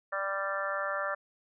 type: harmonic tone with a mistuned harmonic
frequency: 196 Hz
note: G3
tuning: in tune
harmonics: 3 / 4 / 5 / 6 / 7 / 8 / 9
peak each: -35 / -44 / -44 / -37 / -36 / -42 / -37 dBFS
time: 0.12-1.15 s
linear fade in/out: 10 ms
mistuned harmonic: 5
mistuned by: +24 cents
effects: none